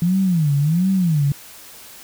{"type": "tone with vibrato", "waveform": "sine", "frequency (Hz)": 164.81, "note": "E3", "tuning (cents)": 0, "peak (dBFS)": -14, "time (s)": [0.02, 1.32], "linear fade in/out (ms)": 2, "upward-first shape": "sine", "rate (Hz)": 1.4, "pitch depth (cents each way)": 270, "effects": ["white hiss -41 dBFS RMS until 2.03 s"]}